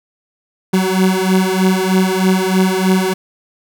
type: beating tone pair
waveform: 30% pulse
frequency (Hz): 186.1 / 189.3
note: F#3 / F#3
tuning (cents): +10 / +40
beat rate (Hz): 3.2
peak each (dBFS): -12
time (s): 0.73-3.14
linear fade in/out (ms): 10
effects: none